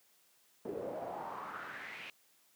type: noise with band-pass filter sweep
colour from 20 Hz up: brown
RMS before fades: -43 dBFS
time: 0.65-2.1 s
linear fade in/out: 2 ms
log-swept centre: 400 to 2700 Hz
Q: 3.7
effects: white hiss -69 dBFS RMS until 2.55 s + high-pass 150 Hz 12 dB/octave